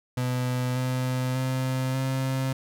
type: tone with pitch steps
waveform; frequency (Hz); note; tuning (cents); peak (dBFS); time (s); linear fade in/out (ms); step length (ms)
35% pulse; 125.6 / 127.8 / 130.03 / 132.3; B2 / C3 / C3 / C3; +30 / -40 / -10 / +20; -23; 0.17-2.53; 5; 590
effects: none